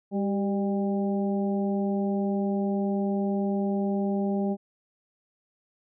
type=harmonic tone with a mistuned harmonic; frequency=199.9 Hz; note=G3; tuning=34 cents sharp; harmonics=1 / 2 / 3 / 4; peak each=-25 / -31 / -35 / -37 dBFS; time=0.11-4.57 s; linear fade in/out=50 ms; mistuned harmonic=2; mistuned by=-40 cents; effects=none